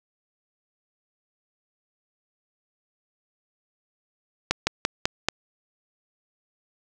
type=slowing click train; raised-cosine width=0.2 ms; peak=-3 dBFS; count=5; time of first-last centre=4.51-5.286 s; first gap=160 ms; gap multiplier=1.13; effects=none